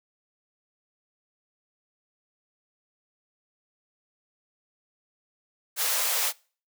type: high-pass noise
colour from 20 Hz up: white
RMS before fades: -26 dBFS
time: 5.76-6.33 s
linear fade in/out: 50 ms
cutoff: 460 Hz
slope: 96 dB/octave
effects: noise-tail reverb RT60 0.4 s tail -24 dB re dry